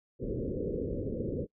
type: low-pass noise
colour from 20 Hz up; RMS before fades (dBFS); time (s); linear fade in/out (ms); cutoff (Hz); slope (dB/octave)
white; -34; 0.19-1.47; 50; 540; 96
effects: noise-tail reverb RT60 0.1 s tail -25 dB re dry